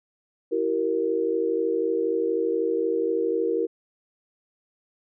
sine chord, E diminished, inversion none, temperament equal with one note detuned, 329.6 / 382.2 / 466.2 Hz, E4 / G4 / Bb4, 0 / -44 / 0 cents, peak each -28 / -27 / -24 dBFS, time 0.51-3.67 s, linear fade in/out 20 ms, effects none

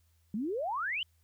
sine exponential sweep, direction up, 194.4 to 3136 Hz, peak -31 dBFS, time 0.34-1.03 s, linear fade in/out 2 ms, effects added 82 Hz sine -66 dBFS peak until 1.23 s + white hiss -75 dBFS RMS until 1.23 s

